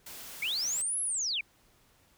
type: noise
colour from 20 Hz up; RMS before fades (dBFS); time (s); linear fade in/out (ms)
white; -45; 0.06-0.82; 5
type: linear two-way sweep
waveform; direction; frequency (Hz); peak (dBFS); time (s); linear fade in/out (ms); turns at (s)
sine; up then down; 2093 to 11175 to 2205; -29; 0.42-1.41; 5; 1.01
effects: pink hiss -65 dBFS RMS until 2.17 s